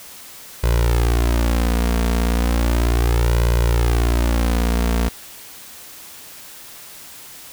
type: tone with flanger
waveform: sawtooth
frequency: 58.3 Hz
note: A#1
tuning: 1 cent sharp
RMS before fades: -17 dBFS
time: 0.63-5.09 s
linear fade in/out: 10 ms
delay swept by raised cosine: 2 to 4.4 ms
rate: 0.35 Hz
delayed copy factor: +0.85
effects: white hiss -39 dBFS RMS until 7.52 s